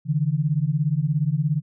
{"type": "beating tone pair", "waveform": "sine", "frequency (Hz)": [141.8, 158.8], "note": ["C#3", "D#3"], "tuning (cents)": [40, 36], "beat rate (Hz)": 17, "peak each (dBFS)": [-22, -22], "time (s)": [0.05, 1.62], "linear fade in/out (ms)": 50, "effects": []}